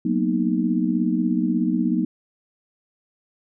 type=chord; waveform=sine; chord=B major seventh; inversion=second; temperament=equal with one note detuned; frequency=185 / 230.4 / 246.9 / 311.1 Hz; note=F#3 / A#3 / B3 / D#4; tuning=0 / -20 / 0 / 0 cents; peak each=-24 dBFS; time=0.05-2.05 s; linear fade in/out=5 ms; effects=none